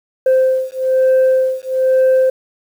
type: beating tone pair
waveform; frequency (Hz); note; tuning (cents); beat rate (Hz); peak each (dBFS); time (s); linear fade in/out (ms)
sine; 520 / 521.1; C5 / C5; -11 / -7; 1.1; -12; 0.26-2.3; 5
effects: tanh soft clip ceiling -7 dBFS + 7-bit